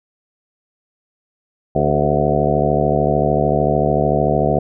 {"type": "harmonic tone with a mistuned harmonic", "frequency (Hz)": 73.42, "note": "D2", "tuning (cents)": 0, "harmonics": [1, 2, 3, 4, 5, 6, 7, 8, 9, 10], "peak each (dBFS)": [-26, -20, -23, -26, -23, -23, -22, -26, -20, -22], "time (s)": [1.75, 4.59], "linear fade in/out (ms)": 5, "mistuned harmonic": 5, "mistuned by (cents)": 53, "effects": []}